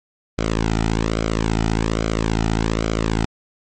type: tone with flanger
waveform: sawtooth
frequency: 55 Hz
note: A1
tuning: in tune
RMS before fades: -20 dBFS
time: 0.38-3.25 s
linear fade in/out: 5 ms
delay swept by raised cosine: 1.1 to 1.85 ms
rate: 1.2 Hz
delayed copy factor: -0.75
effects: MP3 32 kbps